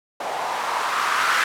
violet noise with low-pass filter sweep, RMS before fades -23 dBFS, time 0.2-1.44 s, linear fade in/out 5 ms, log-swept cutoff 720 to 1500 Hz, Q 2.9, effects none

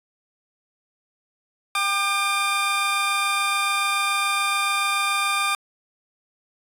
20% pulse tone pair together, 791 / 1200 Hz, G5 / D6, +15 / +37 cents, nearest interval perfect fifth, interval 722 cents, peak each -24 / -16 dBFS, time 1.75-5.55 s, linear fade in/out 2 ms, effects resampled to 32000 Hz

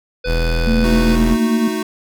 harmonic tone, 498.5 Hz, B4, 16 cents sharp, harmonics 1 / 3 / 5 / 7 / 9 / 10, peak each -23 / -29 / -31 / -36 / -34 / -37 dBFS, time 0.24-1.16 s, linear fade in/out 10 ms
45% pulse tone, 41.39 Hz, E1, 8 cents sharp, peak -15 dBFS, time 0.25-1.37 s, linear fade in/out 50 ms
sine tone with pitch glide, 225.4 to 229.5 Hz, A3 to A#3, +42 to -27 cents, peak -14 dBFS, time 0.67-1.68 s, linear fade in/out 5 ms, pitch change +31 cents, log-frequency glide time 0.84-1.32 s
square chord, D# diminished, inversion second, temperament equal with one note detuned, 220 / 311.1 / 368.7 Hz, A3 / D#4 / F#4, 0 / 0 / -6 cents, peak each -24 dBFS, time 0.84-1.83 s, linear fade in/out 5 ms
effects none

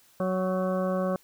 harmonic tone with a mistuned harmonic, 185.8 Hz, F#3, 7 cents sharp, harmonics 1 / 2 / 3 / 4 / 6 / 7 / 8, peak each -28 / -35 / -28 / -39 / -36 / -42 / -45 dBFS, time 0.2-1.16 s, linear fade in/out 2 ms, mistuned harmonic 8, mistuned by +36 cents, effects white hiss -60 dBFS RMS until 1.23 s

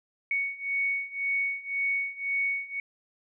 sine beating tone pair, 2225 / 2226.9 Hz, C#7 / C#7, +6 / +7 cents, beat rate 1.9 Hz, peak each -31 / -29 dBFS, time 0.31-2.8 s, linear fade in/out 2 ms, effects none

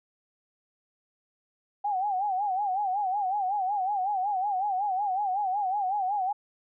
sine tone with vibrato, 784 Hz, G5, in tune, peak -25 dBFS, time 1.84-6.33 s, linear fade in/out 10 ms, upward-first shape sine, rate 5.4 Hz, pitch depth 120 cents each way, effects none

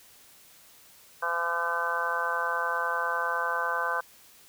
harmonic tone, 169.9 Hz, F3, 47 cents flat, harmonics 3 / 4 / 5 / 6 / 7 / 8 / 9, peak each -36 / -37 / -37 / -32 / -33 / -40 / -30 dBFS, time 1.22-4.01 s, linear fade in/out 10 ms, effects white hiss -55 dBFS RMS until 4.48 s

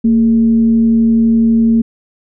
sine tone with frequency modulation, 228 Hz, A#3, 38 cents flat, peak -7 dBFS, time 0.04-1.82 s, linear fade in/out 10 ms, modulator 189 Hz, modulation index 0.2, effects none

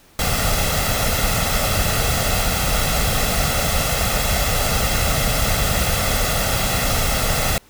pink noise with comb filter, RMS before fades -19 dBFS, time 0.19-7.58 s, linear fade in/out 2 ms, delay 1.5 ms, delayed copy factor +0.65, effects pink hiss -51 dBFS RMS until 7.69 s

